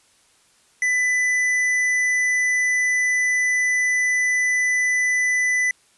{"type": "tone with tanh clipping", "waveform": "triangle", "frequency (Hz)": 1996, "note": "B6", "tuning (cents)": 18, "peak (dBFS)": -19, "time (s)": [0.82, 5.71], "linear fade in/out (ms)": 2, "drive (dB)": 14, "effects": ["white hiss -58 dBFS RMS until 5.97 s", "resampled to 24000 Hz"]}